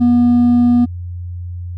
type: tone with hard clipping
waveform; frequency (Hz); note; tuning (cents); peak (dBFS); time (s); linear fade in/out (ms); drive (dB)
triangle; 241.7; B3; -37; -7; 0-0.86; 20; 1
effects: added 88 Hz sine -23 dBFS peak until 1.77 s